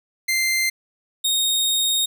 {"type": "tone pair in turn", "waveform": "sawtooth", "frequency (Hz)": [2086, 3717], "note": ["C7", "A#7"], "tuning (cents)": [-6, -6], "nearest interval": "minor seventh", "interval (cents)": 1000, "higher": "second", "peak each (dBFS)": -15, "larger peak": "neither", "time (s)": [[0.28, 0.7], [1.24, 2.06]], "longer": "second", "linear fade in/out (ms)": 10, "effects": []}